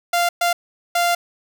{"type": "tone bursts at uneven times", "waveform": "sawtooth", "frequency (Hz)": 695, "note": "F5", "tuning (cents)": -9, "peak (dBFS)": -12, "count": 3, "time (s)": [[0.13, 0.29], [0.41, 0.53], [0.95, 1.15]], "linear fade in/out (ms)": 5, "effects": []}